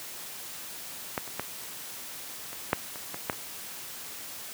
clicks, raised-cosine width 0.5 ms, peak -13 / -26 / -15 / -26 / -7 / -24 / -20 / -11 / -26 dBFS, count 9, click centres 1.178 / 1.277 / 1.396 / 2.53 / 2.731 / 2.958 / 3.144 / 3.298 / 3.33 s, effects white hiss -41 dBFS RMS until 4.53 s + high-pass 80 Hz 12 dB/octave

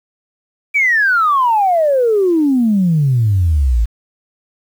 sine exponential sweep, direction down, 2349 to 52.5 Hz, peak -9 dBFS, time 0.74-3.86 s, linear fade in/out 20 ms, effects tanh soft clip ceiling -5 dBFS + 7-bit

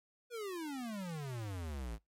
square exponential sweep, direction down, 493.9 to 51.91 Hz, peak -40 dBFS, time 0.3-1.99 s, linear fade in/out 50 ms, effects noise-tail reverb RT60 0.2 s tail -23 dB re dry + MP3 64 kbps

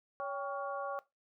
harmonic tone with a mistuned harmonic, 280.5 Hz, C#4, 21 cents sharp, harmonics 2 / 3 / 4 / 5, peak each -39 / -42 / -40 / -47 dBFS, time 0.2-0.99 s, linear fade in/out 0 ms, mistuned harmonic 3, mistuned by -100 cents, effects noise-tail reverb RT60 0.2 s tail -18 dB re dry

